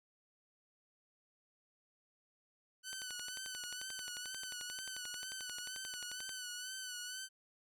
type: tone with vibrato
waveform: 10% pulse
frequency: 1498 Hz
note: F#6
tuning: 21 cents sharp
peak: -34 dBFS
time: 2.83-7.29 s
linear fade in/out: 50 ms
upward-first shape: sine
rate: 2.1 Hz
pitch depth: 50 cents each way
type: click train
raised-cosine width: 0.2 ms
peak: -31 dBFS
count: 39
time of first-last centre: 2.93-6.293 s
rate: 11.3 Hz
effects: none